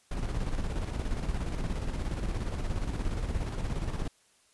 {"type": "noise with tremolo", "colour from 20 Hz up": "brown", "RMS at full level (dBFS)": -30, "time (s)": [0.11, 4.08], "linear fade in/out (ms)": 5, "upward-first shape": "square", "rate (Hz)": 17, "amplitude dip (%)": 45, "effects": ["white hiss -65 dBFS RMS until 4.53 s", "resampled to 24000 Hz"]}